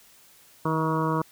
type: harmonic tone with a mistuned harmonic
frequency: 159.4 Hz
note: D#3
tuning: 42 cents sharp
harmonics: 1 / 2 / 3 / 4 / 6 / 7 / 8 / 9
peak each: -27 / -29 / -31 / -36 / -30 / -30 / -36 / -40 dBFS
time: 0.65-1.22 s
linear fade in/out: 5 ms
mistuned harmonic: 1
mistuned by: -19 cents
effects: white hiss -55 dBFS RMS until 1.31 s